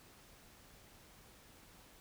silence, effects pink hiss -61 dBFS RMS until 2 s

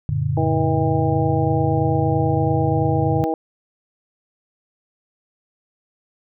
sine chord, Gb augmented, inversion none, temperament just, 92.5 / 115.62 / 144.53 Hz, Gb2 / Bb2 / D3, 0 / -14 / -27 cents, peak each -25 / -23 / -21 dBFS, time 0.09-3.24 s, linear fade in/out 0 ms
harmonic tone, 160.4 Hz, E3, 47 cents flat, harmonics 2 / 3 / 4 / 5, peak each -23 / -24 / -27 / -24 dBFS, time 0.37-3.34 s, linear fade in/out 2 ms
effects none

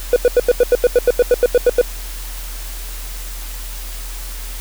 triangle tone bursts, 490 Hz, B4, 14 cents flat, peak -5 dBFS, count 15, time 0.13-1.814 s, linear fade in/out 2 ms, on 32 ms, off 86 ms, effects added 41 Hz sine -26 dBFS peak until 4.6 s + white hiss -33 dBFS RMS until 4.6 s

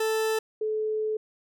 40% pulse / sine tone pair in turn, 440 / 432.2 Hz, A4 / A4, 0 / -31 cents, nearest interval unison, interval 31 cents, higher first, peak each -23 / -25 dBFS, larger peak first, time 0-0.39 / 0.61-1.17 s, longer second, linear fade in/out 5 ms, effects none

